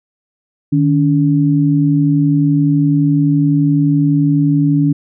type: tone pair together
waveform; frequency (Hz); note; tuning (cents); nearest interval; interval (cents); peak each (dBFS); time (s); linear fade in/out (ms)
sine; 152.43 / 284.2; D#3 / C#4; -35 / +43; major seventh; 1078; -12; 0.72-4.93; 10
effects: none